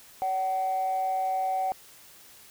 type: tone pair together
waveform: sine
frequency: 567.1 / 757 Hz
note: C#5 / F#5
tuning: +39 / +39 cents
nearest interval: perfect fourth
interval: 500 cents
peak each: -34 / -24 dBFS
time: 0.22-1.72 s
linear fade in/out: 0 ms
effects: tanh soft clip ceiling -21 dBFS + white hiss -52 dBFS RMS until 2.5 s